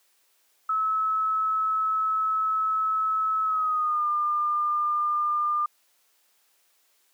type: tone with pitch glide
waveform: sine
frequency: 1296 to 1202.2 Hz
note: E6 to D6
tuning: -30 to +40 cents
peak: -22 dBFS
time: 0.69-5.66 s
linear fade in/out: 5 ms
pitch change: -130 cents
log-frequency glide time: 3.43-4.07 s
effects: white hiss -66 dBFS RMS until 7.13 s + high-pass 400 Hz 12 dB/octave